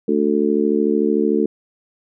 harmonic tone, 73.42 Hz, D2, in tune, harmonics 3 / 4 / 5 / 6, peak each -20 / -20 / -20 / -20 dBFS, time 0.08-1.46 s, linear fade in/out 5 ms, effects none

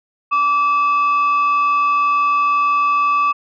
sine tone pair together, 1158 / 2600 Hz, D6 / E7, -25 / -24 cents, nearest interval octave + major second, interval 1401 cents, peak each -12 / -22 dBFS, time 0.31-3.33 s, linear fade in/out 20 ms, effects tanh soft clip ceiling -8 dBFS

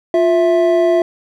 triangle tone pair together, 351.8 / 659.3 Hz, F4 / E5, +13 / 0 cents, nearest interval major seventh, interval 1087 cents, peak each -11 dBFS, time 0.14-1.02 s, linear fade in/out 2 ms, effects none

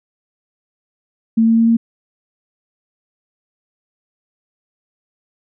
sine tone with pitch steps, 225.5 / 226.9 / 228.4 / 229.8 Hz, A3 / A#3 / A#3 / A#3, +43 / -47 / -35 / -25 cents, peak -9 dBFS, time 1.37-1.77 s, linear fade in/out 10 ms, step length 100 ms, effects none

